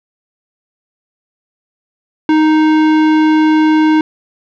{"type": "tone with tanh clipping", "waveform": "sine", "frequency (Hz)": 311.1, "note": "D#4", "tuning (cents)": 0, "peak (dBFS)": -9, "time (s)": [2.29, 4.01], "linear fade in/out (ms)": 2, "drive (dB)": 17, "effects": []}